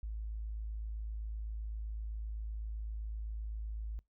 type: tone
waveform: sine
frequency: 53.9 Hz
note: A1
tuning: 35 cents flat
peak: -37 dBFS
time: 0.03-3.99 s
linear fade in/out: 0 ms
effects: noise-tail reverb RT60 0.2 s tail -25 dB re dry